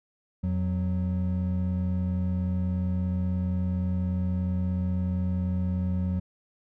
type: tone pair together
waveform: triangle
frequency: 86.69 / 183.7 Hz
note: F2 / F#3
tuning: -12 / -12 cents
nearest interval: octave + minor second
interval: 1300 cents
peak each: -25 / -26 dBFS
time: 0.43-6.2 s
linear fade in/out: 10 ms
effects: none